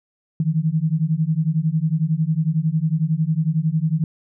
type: beating tone pair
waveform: sine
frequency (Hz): 153.3 / 164.3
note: D#3 / E3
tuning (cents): -25 / -5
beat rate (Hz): 11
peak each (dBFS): -20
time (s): 0.4-4.04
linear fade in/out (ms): 2
effects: none